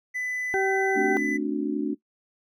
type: tone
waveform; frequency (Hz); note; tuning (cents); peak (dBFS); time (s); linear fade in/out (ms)
triangle; 2000; B6; +21; -26; 0.14-1.38; 20
type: harmonic tone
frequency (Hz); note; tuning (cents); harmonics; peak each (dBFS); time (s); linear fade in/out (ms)
385.4; G4; -29; 1 / 2 / 4; -24 / -27 / -31; 0.54-1.17; 0
type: chord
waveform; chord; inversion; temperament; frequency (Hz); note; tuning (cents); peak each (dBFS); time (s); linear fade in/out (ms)
sine; D dominant seventh; second; just; 220.2 / 264.3 / 293.7 / 367.1; A3 / C4 / D4 / F#4; +2 / +18 / 0 / -14; -31 / -32 / -26 / -32; 0.95-1.95; 20
effects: noise-tail reverb RT60 0.1 s tail -18 dB re dry